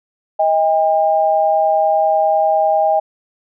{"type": "tone pair together", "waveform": "sine", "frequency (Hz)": [633.1, 803], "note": ["D#5", "G5"], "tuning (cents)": [30, 41], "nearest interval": "major third", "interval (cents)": 411, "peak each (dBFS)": -14, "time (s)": [0.39, 3], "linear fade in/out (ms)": 10, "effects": []}